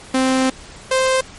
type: tone pair in turn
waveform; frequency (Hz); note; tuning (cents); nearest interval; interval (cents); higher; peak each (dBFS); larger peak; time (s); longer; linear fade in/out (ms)
sawtooth; 261.2 / 522.4; C4 / C5; -3 / -3; octave; 1200; second; -10; neither; 0.14-0.5 / 0.91-1.21; first; 5
effects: pink hiss -39 dBFS RMS until 1.38 s + MP3 48 kbps